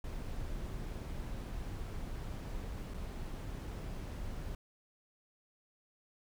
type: noise with dropouts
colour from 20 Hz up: brown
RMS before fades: -41 dBFS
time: 0.04-4.55 s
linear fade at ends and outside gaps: 2 ms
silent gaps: 2.938-2.942 s
effects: none